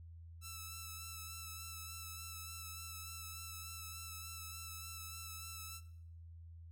5% pulse tone with vibrato, 1319 Hz, E6, 1 cent sharp, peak -36 dBFS, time 0.41-5.81 s, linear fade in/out 50 ms, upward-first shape sine, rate 3.4 Hz, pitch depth 22 cents each way, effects noise-tail reverb RT60 0.7 s tail -18 dB re dry + added 83 Hz sine -51 dBFS peak until 6.71 s

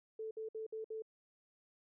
sine tone bursts, 440 Hz, A4, in tune, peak -40 dBFS, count 5, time 0.19-1.022 s, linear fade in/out 5 ms, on 120 ms, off 58 ms, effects none

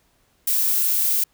violet noise, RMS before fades -20 dBFS, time 0.47-1.24 s, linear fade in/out 5 ms, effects pink hiss -63 dBFS RMS until 1.33 s

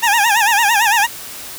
20% pulse tone with vibrato, 871 Hz, A5, 18 cents flat, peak -6 dBFS, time 0.02-1.07 s, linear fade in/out 20 ms, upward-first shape sine, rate 8.9 Hz, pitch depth 150 cents each way, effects white hiss -31 dBFS RMS until 1.58 s

